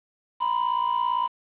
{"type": "ring-modulated tone", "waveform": "triangle", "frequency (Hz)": 987.8, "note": "B5", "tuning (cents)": 0, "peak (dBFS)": -17, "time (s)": [0.4, 1.28], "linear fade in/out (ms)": 20, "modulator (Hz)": 28.9, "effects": ["resampled to 8000 Hz", "8-bit"]}